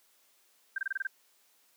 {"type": "tone bursts", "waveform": "sine", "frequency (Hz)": 1572, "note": "G6", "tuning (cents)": 4, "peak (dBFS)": -29, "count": 7, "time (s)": [0.76, 1.071], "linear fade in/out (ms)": 5, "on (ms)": 23, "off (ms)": 25, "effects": ["white hiss -67 dBFS RMS until 1.76 s", "high-pass 300 Hz 12 dB/octave"]}